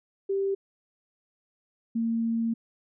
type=tone pair in turn; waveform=sine; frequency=392 / 228.7 Hz; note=G4 / A#3; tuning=0 / -33 cents; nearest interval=major sixth; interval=933 cents; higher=first; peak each=-24 dBFS; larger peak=neither; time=0.29-0.55 / 1.95-2.54 s; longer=second; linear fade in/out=10 ms; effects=none